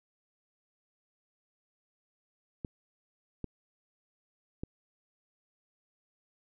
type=clicks; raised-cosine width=3 ms; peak=-23 dBFS; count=3; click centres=2.648 / 3.443 / 4.635 s; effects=none